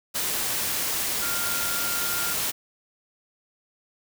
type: tone in noise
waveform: sine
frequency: 1400 Hz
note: F6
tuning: 4 cents sharp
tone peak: -32 dBFS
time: 1.21-2.34 s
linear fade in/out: 20 ms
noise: white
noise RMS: -27 dBFS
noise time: 0.14-2.52 s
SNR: -8 dB
effects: none